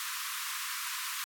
pink high-pass noise, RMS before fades -37 dBFS, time 0-1.24 s, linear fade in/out 0 ms, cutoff 1000 Hz, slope 96 dB/octave, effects AAC 64 kbps

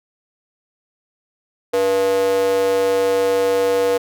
square tone with high-pass filter, 96.8 Hz, G2, 21 cents flat, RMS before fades -17 dBFS, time 1.73-3.98 s, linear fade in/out 10 ms, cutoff 480 Hz, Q 5.1, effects none

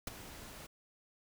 pink noise with ADSR envelope, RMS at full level -36 dBFS, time 0.07-0.67 s, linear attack 4 ms, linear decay 16 ms, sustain -14 dB, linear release 13 ms, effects none

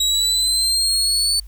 30% pulse exponential sweep, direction up, 3844 to 4505 Hz, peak -13 dBFS, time 0-1.4 s, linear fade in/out 5 ms, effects added 50 Hz sine -34 dBFS peak until 1.47 s + white hiss -57 dBFS RMS until 1.47 s

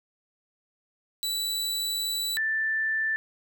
sawtooth / sine tone pair in turn, 3951 / 1767.6 Hz, B7 / A6, 0 / +7 cents, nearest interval octave + major second, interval 1393 cents, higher first, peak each -24 dBFS, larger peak neither, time 1.23-2.37 / 2.37-3.16 s, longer first, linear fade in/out 0 ms, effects none

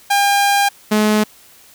sawtooth tone pair in turn, 804 / 213 Hz, G5 / G#3, +44 / +44 cents, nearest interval octave + major seventh, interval 2300 cents, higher first, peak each -8 dBFS, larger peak neither, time 0.1-0.69 / 0.91-1.24 s, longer first, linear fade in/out 10 ms, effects white hiss -46 dBFS RMS until 1.74 s

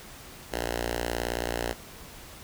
5% pulse tone with notch filter, 58.8 Hz, A#1, 16 cents sharp, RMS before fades -31 dBFS, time 0.52-1.73 s, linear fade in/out 5 ms, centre 160 Hz, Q 0.54, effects pink hiss -46 dBFS RMS until 2.43 s

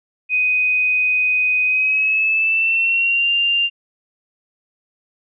sine tone with pitch glide, 2500 to 2790 Hz, D#7 to F7, +8 to -2 cents, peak -14 dBFS, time 0.29-3.7 s, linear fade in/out 50 ms, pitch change +190 cents, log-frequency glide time 1.65-3.3 s, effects none

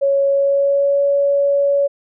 sine tone with pitch glide, 554.4 to 563.4 Hz, C#5 to C#5, 0 to +28 cents, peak -12 dBFS, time 0.01-1.88 s, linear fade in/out 20 ms, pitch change +28 cents, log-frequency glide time 0.26-1.01 s, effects none

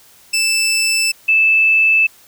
20% pulse / sine tone pair in turn, 2643 / 2629 Hz, E7 / E7, +4 / -5 cents, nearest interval unison, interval 9 cents, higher first, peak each -9 dBFS, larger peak neither, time 0.33-1.12 / 1.28-2.07 s, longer neither, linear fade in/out 10 ms, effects white hiss -47 dBFS RMS until 2.27 s

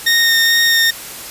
20% pulse tone with vibrato, 1844 Hz, A#6, 19 cents flat, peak -5 dBFS, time 0.06-0.91 s, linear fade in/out 10 ms, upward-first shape sine, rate 2.3 Hz, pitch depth 11 cents each way, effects white hiss -30 dBFS RMS until 1.3 s + resampled to 32000 Hz

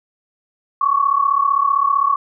sine tone pair together, 1100 / 1135.5 Hz, C#6 / C#6, -14 / +41 cents, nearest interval minor second, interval 55 cents, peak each -16 dBFS, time 0.81-2.16 s, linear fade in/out 5 ms, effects none

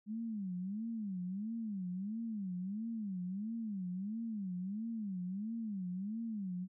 sine tone with vibrato, 203.1 Hz, G#3, 38 cents flat, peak -37 dBFS, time 0.06-6.68 s, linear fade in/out 50 ms, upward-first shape sine, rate 1.5 Hz, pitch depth 220 cents each way, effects none

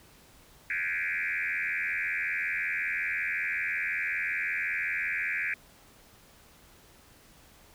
sine tone with frequency modulation, 2000 Hz, B6, 21 cents sharp, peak -28 dBFS, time 0.7-5.54 s, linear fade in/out 2 ms, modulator 85.4 Hz, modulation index 5.1, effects pink hiss -57 dBFS RMS until 7.74 s

